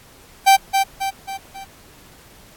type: tone with echo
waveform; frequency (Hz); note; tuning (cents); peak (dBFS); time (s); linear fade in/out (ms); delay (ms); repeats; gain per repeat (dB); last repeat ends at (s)
45% pulse; 780; G5; -9; -8; 0.46-0.57; 20; 270; 4; -6; 1.65
effects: pink hiss -47 dBFS RMS until 2.56 s + AAC 64 kbps